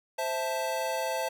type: chord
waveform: square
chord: A minor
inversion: first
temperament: equal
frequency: 523.3 / 659.3 / 880 Hz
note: C5 / E5 / A5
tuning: 0 / 0 / 0 cents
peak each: -34 dBFS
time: 0.18-1.29 s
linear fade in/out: 10 ms
effects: none